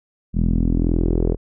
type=tone with low-pass filter sweep; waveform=sawtooth; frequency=41.86 Hz; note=E1; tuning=27 cents sharp; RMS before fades=-18 dBFS; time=0.33-1.37 s; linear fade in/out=50 ms; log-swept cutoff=200 to 440 Hz; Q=3.2; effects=none